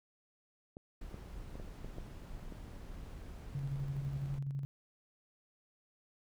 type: clicks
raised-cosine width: 2 ms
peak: -34 dBFS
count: 7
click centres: 0.769 / 1.143 / 1.555 / 1.599 / 1.846 / 1.984 / 2.523 s
type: noise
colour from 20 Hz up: brown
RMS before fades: -47 dBFS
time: 1.01-4.39 s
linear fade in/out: 5 ms
type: tone with tremolo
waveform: sine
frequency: 138.59 Hz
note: C#3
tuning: in tune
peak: -34 dBFS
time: 3.55-4.65 s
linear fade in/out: 0 ms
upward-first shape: square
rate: 12 Hz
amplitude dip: 40%
effects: none